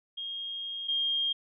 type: tone pair in turn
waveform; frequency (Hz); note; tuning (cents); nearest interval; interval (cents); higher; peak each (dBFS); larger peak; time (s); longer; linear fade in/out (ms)
sine; 3244 / 3222; G#7 / G7; -41 / +47; unison; 12; first; -34 / -26; second; 0.17-0.88 / 0.88-1.33; first; 10
effects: none